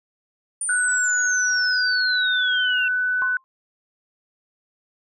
sine exponential sweep, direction down, 9340 to 2687 Hz, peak -23 dBFS, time 0.61-2.88 s, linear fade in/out 2 ms
sine tone with pitch glide, 1480 to 1496.3 Hz, F#6 to F#6, 0 to +19 cents, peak -19 dBFS, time 0.69-3.37 s, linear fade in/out 2 ms, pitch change +19 cents, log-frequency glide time 0.98-1.88 s
sine tone with exponential decay, 1055 Hz, C6, 14 cents sharp, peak -22 dBFS, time 3.22-3.44 s, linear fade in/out 0 ms, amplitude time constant 47 ms
effects none

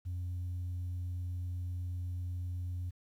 sine tone, 89.2 Hz, F2, 37 cents sharp, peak -33 dBFS, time 0.05-2.91 s, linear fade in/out 20 ms, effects tanh soft clip ceiling -33 dBFS + 11-bit

